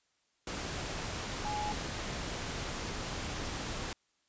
sine tone in noise, 838 Hz, G#5, 15 cents sharp, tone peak -34 dBFS, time 1.45-1.72 s, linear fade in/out 2 ms, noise pink, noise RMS -38 dBFS, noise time 0.47-3.93 s, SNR +1 dB, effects white hiss -75 dBFS RMS until 4.28 s + resampled to 16000 Hz

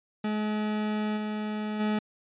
40% pulse tone with level steps, 212.5 Hz, G#3, 40 cents sharp, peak -26 / -29 / -24 dBFS, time 0.24-1.99 s, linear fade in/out 5 ms, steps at 1.16 / 1.79 s, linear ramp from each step 20 ms, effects resampled to 8000 Hz

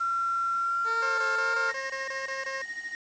sine tone with pitch glide, 1364 to 1399.9 Hz, F6 to F6, -41 to +4 cents, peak -25 dBFS, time 0-1.71 s, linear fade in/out 10 ms, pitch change +45 cents, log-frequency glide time 0.51-1.37 s
15% pulse tone with vibrato, 448.9 Hz, A4, 35 cents sharp, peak -27 dBFS, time 0.84-1.74 s, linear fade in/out 50 ms, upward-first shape triangle, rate 1.7 Hz, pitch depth 35 cents each way
15% pulse tone bursts, 536 Hz, C5, 42 cents sharp, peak -27 dBFS, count 9, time 1.02-2.62 s, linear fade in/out 5 ms, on 160 ms, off 20 ms
triangle tone with tremolo, 1864.7 Hz, A#6, in tune, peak -29 dBFS, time 1.69-2.95 s, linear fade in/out 0 ms, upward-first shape triangle, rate 13 Hz, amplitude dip 80%
effects resampled to 16000 Hz + 8-bit

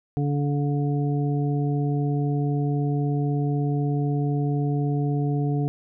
harmonic tone, 143.9 Hz, D3, 35 cents flat, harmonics 1 / 2 / 3 / 5, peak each -22 / -28 / -32 / -36 dBFS, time 0.17-5.68 s, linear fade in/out 0 ms, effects none

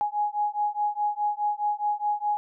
sine beating tone pair, 830.6 / 835.4 Hz, G#5 / G#5, 0 / +10 cents, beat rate 4.8 Hz, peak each -27 dBFS, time 0.01-2.37 s, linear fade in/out 0 ms, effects none

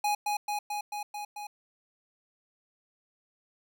square tone with echo, 830.6 Hz, G#5, in tune, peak -26 dBFS, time 0.04-0.15 s, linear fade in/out 5 ms, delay 220 ms, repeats 6, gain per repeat -2 dB, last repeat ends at 1.47 s, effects none

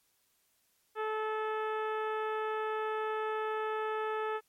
harmonic tone, 434 Hz, A4, 24 cents flat, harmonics 1 / 2 / 3 / 4 / 5 / 6 / 7 / 8, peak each -34 / -38 / -38 / -43 / -52 / -51 / -57 / -58 dBFS, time 0.95-4.41 s, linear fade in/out 50 ms, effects white hiss -73 dBFS RMS until 4.48 s + MP3 64 kbps

